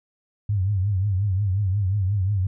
sine tone with vibrato, 98 Hz, G2, in tune, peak -19 dBFS, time 0.49-2.47 s, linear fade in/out 5 ms, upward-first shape triangle, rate 5.6 Hz, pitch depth 150 cents each way, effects none

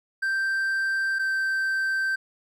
triangle tone pair in turn, 1568 / 1558.1 Hz, G6 / G6, 0 / -11 cents, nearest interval unison, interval 11 cents, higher first, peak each -21 dBFS, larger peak neither, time 0.22-1.19 / 1.19-2.16 s, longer neither, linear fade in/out 10 ms, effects none

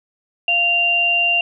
sine tone pair together, 694.5 / 2778 Hz, F5 / F7, -10 / -10 cents, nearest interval 2 octaves, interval 2400 cents, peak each -24 / -14 dBFS, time 0.48-1.41 s, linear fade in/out 2 ms, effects none

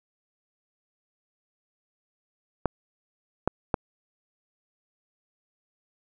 clicks, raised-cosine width 1 ms, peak -8 dBFS, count 3, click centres 2.657 / 3.476 / 3.742 s, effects none

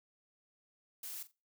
blue noise with echo, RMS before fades -44 dBFS, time 1.03-1.23 s, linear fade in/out 5 ms, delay 43 ms, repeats 2, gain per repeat -14 dB, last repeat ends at 1.316 s, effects noise-tail reverb RT60 0.3 s tail -23 dB re dry

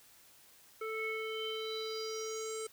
square tone with low-pass filter sweep, 440 Hz, A4, in tune, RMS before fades -39 dBFS, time 0.81-2.67 s, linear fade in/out 5 ms, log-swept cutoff 1800 to 8500 Hz, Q 6.7, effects white hiss -61 dBFS RMS until 2.72 s

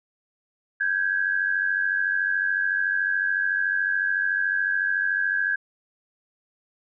sine tone pair together, 1567.4 / 1661.2 Hz, G6 / G#6, -1 / 0 cents, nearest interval minor second, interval 101 cents, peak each -24 dBFS, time 0.8-5.56 s, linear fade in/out 10 ms, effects none

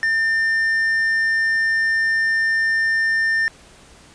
sine tone with tanh clipping, 1800 Hz, A6, 39 cents sharp, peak -17 dBFS, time 0.03-3.48 s, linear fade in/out 0 ms, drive 5 dB, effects pink hiss -47 dBFS RMS until 4.14 s + resampled to 22050 Hz

